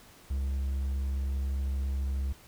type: tone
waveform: triangle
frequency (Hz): 67.6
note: C#2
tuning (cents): -43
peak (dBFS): -26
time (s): 0.3-2.33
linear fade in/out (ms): 10
effects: pink hiss -55 dBFS RMS until 2.47 s